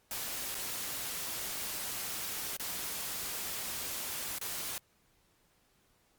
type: noise with dropouts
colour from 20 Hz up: white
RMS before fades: -38 dBFS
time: 0.11-4.78 s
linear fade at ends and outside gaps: 1 ms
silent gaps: 0.546-0.551 / 2.567-2.597 / 4.385-4.413 s
effects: pink hiss -70 dBFS RMS until 6.18 s + Opus 48 kbps